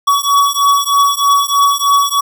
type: beating tone pair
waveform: square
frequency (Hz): 1128 / 1131.2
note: C#6 / C#6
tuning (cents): +30 / +35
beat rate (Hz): 3.2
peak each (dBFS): -13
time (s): 0.07-2.21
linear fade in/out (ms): 10
effects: none